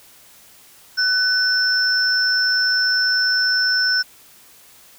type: tone pair together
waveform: sine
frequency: 1500 / 5345 Hz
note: F#6 / E8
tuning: +23 / +23 cents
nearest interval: octave + minor seventh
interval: 2200 cents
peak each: -18 dBFS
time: 0.97-4.03 s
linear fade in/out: 20 ms
effects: white hiss -48 dBFS RMS until 4.98 s